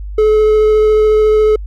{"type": "tone with vibrato", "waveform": "triangle", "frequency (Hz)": 429.5, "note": "A4", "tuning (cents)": -42, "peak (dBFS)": -5, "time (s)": [0.18, 1.56], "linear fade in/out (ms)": 5, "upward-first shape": "triangle", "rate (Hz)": 14, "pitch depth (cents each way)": 10, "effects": ["added 50 Hz sine -22 dBFS peak until 1.66 s"]}